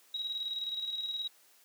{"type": "tone with tremolo", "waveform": "sine", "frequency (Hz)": 3831, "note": "A#7", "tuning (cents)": 47, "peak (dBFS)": -32, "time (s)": [0.14, 1.28], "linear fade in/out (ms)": 5, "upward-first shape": "square", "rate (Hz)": 19, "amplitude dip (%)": 45, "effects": ["white hiss -63 dBFS RMS until 1.64 s", "high-pass 300 Hz 12 dB/octave"]}